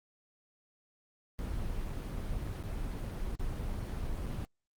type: noise with dropouts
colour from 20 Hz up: brown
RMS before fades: -36 dBFS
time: 1.39-4.45 s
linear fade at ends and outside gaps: 0 ms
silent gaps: 2.628-2.637 / 3.353-3.396 / 4.259-4.263 s
effects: Opus 24 kbps